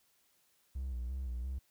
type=tone with vibrato; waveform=triangle; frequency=63 Hz; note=B1; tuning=35 cents sharp; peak=-33 dBFS; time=0.75-1.59 s; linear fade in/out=10 ms; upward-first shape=square; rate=2.9 Hz; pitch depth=72 cents each way; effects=tanh soft clip ceiling -30 dBFS + white hiss -72 dBFS RMS until 1.7 s